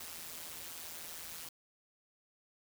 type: noise with amplitude modulation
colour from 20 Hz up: white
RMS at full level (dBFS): -43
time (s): 0-1.49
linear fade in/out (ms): 5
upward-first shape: sine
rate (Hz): 165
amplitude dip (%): 75
effects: none